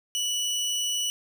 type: tone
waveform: 25% pulse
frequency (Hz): 2952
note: F#7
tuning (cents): -5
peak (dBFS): -22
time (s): 0.15-1.1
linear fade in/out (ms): 0
effects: none